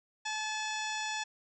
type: harmonic tone with a mistuned harmonic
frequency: 863 Hz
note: A5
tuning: 34 cents flat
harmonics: 1 / 2 / 3 / 4 / 5 / 6 / 7 / 8 / 9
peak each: -38 / -39 / -41 / -42 / -48 / -46 / -46 / -46 / -51 dBFS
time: 0.25-1.24 s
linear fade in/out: 10 ms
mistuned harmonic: 7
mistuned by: -86 cents
effects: none